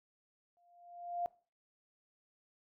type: tone with exponential growth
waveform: sine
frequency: 698.5 Hz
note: F5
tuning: in tune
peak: -31 dBFS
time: 0.57-1.26 s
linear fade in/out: 0 ms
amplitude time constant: 150 ms
effects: noise-tail reverb RT60 0.4 s tail -22 dB re dry